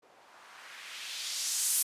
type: noise with low-pass filter sweep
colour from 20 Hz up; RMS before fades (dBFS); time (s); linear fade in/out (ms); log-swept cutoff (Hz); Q
violet; -36; 0.02-1.83; 10; 530 to 11000; 1.3
effects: resampled to 32000 Hz